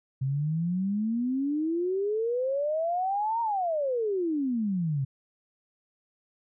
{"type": "exponential two-way sweep", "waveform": "sine", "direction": "up then down", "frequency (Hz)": [130, 941, 130], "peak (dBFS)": -25, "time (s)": [0.21, 5.05], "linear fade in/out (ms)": 10, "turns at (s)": 3.41, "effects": []}